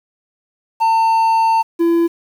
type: tone pair in turn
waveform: triangle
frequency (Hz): 900 / 337.1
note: A5 / E4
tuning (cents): +39 / +39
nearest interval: octave + perfect fourth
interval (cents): 1700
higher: first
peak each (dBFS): -9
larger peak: neither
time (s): 0.8-1.63 / 1.79-2.08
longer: first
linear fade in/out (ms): 20
effects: 7-bit